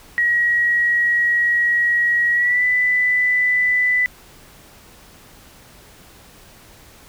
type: tone with pitch glide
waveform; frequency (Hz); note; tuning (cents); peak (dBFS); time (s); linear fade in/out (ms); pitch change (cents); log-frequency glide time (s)
sine; 1905 to 1991.6; A#6 to B6; +37 to +14; -14; 0.18-4.06; 0; +77; 2.32-2.65
effects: pink hiss -46 dBFS RMS until 7.08 s